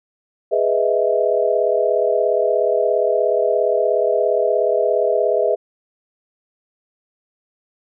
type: chord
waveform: sine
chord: E major seventh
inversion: first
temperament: equal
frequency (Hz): 415.3 / 493.9 / 622.3 / 659.3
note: G#4 / B4 / D#5 / E5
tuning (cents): 0 / 0 / 0 / 0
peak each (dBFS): -20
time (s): 0.51-5.56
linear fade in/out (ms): 20
effects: none